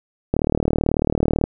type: click train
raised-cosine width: 2 ms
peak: -4 dBFS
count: 43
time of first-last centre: 0.34-1.439 s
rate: 38.2 Hz
effects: none